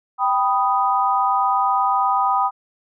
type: chord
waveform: sine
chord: G augmented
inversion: none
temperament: equal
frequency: 784 / 987.8 / 1244.5 Hz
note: G5 / B5 / D#6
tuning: 0 / 0 / 0 cents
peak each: -20 dBFS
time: 0.18-2.51 s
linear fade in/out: 50 ms
effects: none